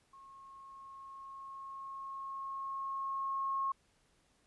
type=tone with level ramp; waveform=sine; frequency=1085 Hz; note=C#6; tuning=37 cents flat; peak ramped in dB=-53 to -31 dBFS; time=0.13-3.72 s; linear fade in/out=5 ms; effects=pink hiss -72 dBFS RMS until 4.46 s + resampled to 24000 Hz